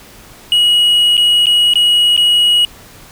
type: tone with dropouts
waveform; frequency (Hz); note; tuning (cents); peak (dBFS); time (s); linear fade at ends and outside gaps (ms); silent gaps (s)
triangle; 2905; F#7; -32; -6; 0.52-2.65; 1; 1.169-1.177 / 1.458-1.468 / 1.737-1.756 / 2.165-2.176
effects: pink hiss -39 dBFS RMS until 3.11 s